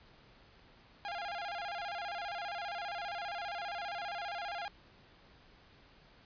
sawtooth tone with vibrato, 750 Hz, F#5, 23 cents sharp, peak -34 dBFS, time 1.05-4.68 s, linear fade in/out 0 ms, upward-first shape square, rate 15 Hz, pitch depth 140 cents each way, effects pink hiss -61 dBFS RMS until 6.25 s + resampled to 11025 Hz

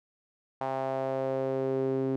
sawtooth tone with band-pass filter sweep, 133.2 Hz, C3, 31 cents sharp, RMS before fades -30 dBFS, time 0.61-2.16 s, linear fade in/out 0 ms, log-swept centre 800 to 330 Hz, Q 3.3, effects none

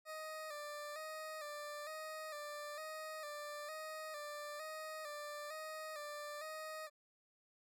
20% pulse tone with vibrato, 608 Hz, D#5, 40 cents flat, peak -40 dBFS, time 0.05-6.9 s, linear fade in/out 50 ms, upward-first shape square, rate 1.1 Hz, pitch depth 50 cents each way, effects none

